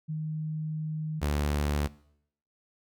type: tone pair in turn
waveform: sine / sawtooth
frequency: 155.56 / 73.22 Hz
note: D#3 / D2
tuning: 0 / -5 cents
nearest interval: octave + minor second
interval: 1305 cents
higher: first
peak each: -30 / -22 dBFS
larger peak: second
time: 0.08-1.21 / 1.21-1.88 s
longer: first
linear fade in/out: 20 ms
effects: noise-tail reverb RT60 0.7 s tail -21 dB re dry

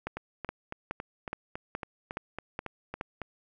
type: two click trains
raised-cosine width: 0.5 ms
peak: -18 / -21 dBFS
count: 8 / 12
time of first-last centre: 0.07-3.011 / 0.17-3.217 s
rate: 2.38 / 3.61 Hz
effects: none

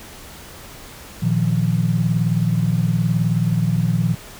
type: chord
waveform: sine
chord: Bb suspended fourth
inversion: none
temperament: equal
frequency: 116.54 / 155.56 / 174.61 Hz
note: Bb2 / Eb3 / F3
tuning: 0 / 0 / 0 cents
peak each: -20 dBFS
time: 1.22-4.15 s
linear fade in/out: 10 ms
effects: pink hiss -39 dBFS RMS until 4.39 s

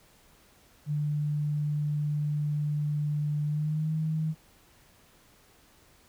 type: tone with pitch glide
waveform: sine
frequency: 148.5 to 157.33 Hz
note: D3 to D#3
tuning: +20 to +20 cents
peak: -26 dBFS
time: 0.86-4.35 s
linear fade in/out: 50 ms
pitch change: +100 cents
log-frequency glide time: 3.45-3.92 s
effects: pink hiss -60 dBFS RMS until 6.08 s

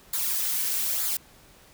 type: noise with flanger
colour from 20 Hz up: blue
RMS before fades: -27 dBFS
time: 0.13-1.17 s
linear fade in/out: 5 ms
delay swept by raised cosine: 0.34 to 3.74 ms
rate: 1.1 Hz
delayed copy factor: -0.6
effects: pink hiss -54 dBFS RMS until 1.73 s

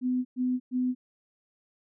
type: tone bursts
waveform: sine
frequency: 252.1 Hz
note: B3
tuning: 36 cents sharp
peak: -24 dBFS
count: 3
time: 0.01-0.95 s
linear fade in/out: 50 ms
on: 240 ms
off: 110 ms
effects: none

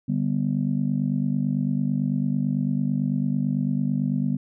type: chord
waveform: sine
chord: G major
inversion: second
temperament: just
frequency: 147 / 196 / 245 Hz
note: D3 / G3 / B3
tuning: +2 / 0 / -14 cents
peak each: -25 dBFS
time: 0.08-4.37 s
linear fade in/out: 10 ms
effects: tanh soft clip ceiling -12 dBFS

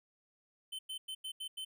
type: tone bursts at uneven times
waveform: square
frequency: 3070 Hz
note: G7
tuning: 37 cents flat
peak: -40 dBFS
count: 6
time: 0.72-0.79 / 0.89-0.98 / 1.08-1.15 / 1.24-1.32 / 1.4-1.48 / 1.57-1.65 s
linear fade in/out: 10 ms
effects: none

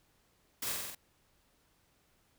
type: noise with echo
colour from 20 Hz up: white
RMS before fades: -37 dBFS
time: 0.62-0.72 s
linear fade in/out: 5 ms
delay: 46 ms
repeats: 5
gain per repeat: -2 dB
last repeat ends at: 0.95 s
effects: pink hiss -71 dBFS RMS until 2.38 s

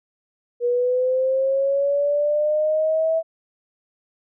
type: linear sweep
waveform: sine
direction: up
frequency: 479.3 to 654 Hz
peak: -17 dBFS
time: 0.6-3.23 s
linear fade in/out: 50 ms
effects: none

